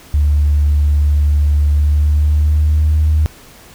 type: tone with pitch glide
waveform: sine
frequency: 73.42 to 76.94 Hz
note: D2 to D#2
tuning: 0 to -19 cents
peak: -8 dBFS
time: 0.14-3.26 s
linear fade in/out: 0 ms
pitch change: +81 cents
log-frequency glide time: 1.71-2.97 s
effects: tanh soft clip ceiling -5 dBFS + pink hiss -41 dBFS RMS until 3.74 s